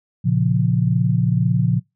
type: chord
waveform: sine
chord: Bb minor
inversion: none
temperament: equal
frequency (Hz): 116.54 / 138.59 / 174.61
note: Bb2 / Db3 / F3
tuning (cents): 0 / 0 / 0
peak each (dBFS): -19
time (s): 0.24-1.8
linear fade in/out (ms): 20
effects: noise-tail reverb RT60 0.2 s tail -24 dB re dry